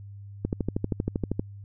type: click train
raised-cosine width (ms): 3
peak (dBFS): -13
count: 13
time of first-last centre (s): 0.45-1.395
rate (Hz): 12.7
effects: added 100 Hz sine -40 dBFS peak until 1.64 s